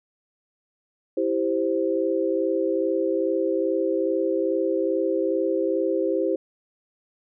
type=chord; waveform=sine; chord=C major; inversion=first; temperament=equal; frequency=329.6 / 392 / 523.3 Hz; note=E4 / G4 / C5; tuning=0 / 0 / 0 cents; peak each=-25 dBFS; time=1.17-6.36 s; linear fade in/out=5 ms; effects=none